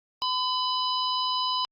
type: harmonic tone with a mistuned harmonic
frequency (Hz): 998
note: B5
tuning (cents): +18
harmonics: 1 / 3 / 4 / 5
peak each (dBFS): -27 / -31 / -33 / -32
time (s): 0.22-1.65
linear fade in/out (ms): 0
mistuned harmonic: 1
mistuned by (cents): +24
effects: Opus 48 kbps